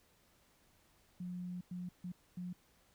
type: tone bursts at uneven times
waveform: sine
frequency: 178.9 Hz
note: F3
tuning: 42 cents sharp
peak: -40 dBFS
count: 4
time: 1.2-1.61 / 1.71-1.89 / 2.04-2.12 / 2.37-2.53 s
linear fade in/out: 5 ms
effects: pink hiss -70 dBFS RMS until 2.94 s